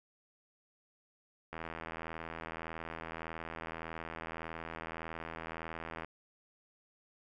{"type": "click train", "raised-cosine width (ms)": 0.5, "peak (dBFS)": -26, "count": 370, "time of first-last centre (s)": [1.53, 6.047], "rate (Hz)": 81.7, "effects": []}